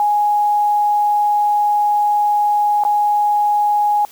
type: tone with dropouts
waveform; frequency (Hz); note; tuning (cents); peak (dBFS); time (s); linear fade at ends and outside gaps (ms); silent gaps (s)
sine; 831; G#5; +1; -12; 0-4.05; 1; 2.837-2.85
effects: white hiss -44 dBFS RMS until 4.11 s